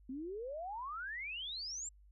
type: exponential sweep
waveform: sine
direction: up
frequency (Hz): 250 to 7640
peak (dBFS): -40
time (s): 0.09-1.89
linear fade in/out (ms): 5
effects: added 50 Hz sine -59 dBFS peak until 2.11 s